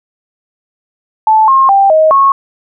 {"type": "tone with pitch steps", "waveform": "sine", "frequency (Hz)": [873, 1070, 788, 629, 1096], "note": ["A5", "C6", "G5", "D#5", "C#6"], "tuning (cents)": [-14, 38, 9, 19, -20], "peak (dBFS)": -4, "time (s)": [1.27, 2.32], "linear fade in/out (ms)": 2, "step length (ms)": 210, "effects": []}